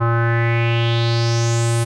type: tone with low-pass filter sweep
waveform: square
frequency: 116.54 Hz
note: A#2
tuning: in tune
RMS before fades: -17 dBFS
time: 0-1.85 s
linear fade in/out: 20 ms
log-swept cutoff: 1200 to 9900 Hz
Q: 4.4
effects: none